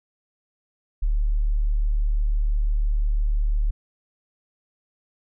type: tone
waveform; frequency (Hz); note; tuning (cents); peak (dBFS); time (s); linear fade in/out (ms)
sine; 37.04; D1; +16; -18; 1.02-3.71; 10
effects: none